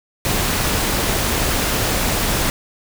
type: noise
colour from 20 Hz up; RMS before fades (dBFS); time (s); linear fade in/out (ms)
pink; -19; 0.25-2.5; 0
effects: none